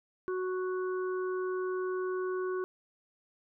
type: harmonic tone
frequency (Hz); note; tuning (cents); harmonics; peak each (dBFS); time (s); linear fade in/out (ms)
370; F#4; 0; 1 / 3 / 4; -31 / -41 / -44; 0.28-2.64; 0
effects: none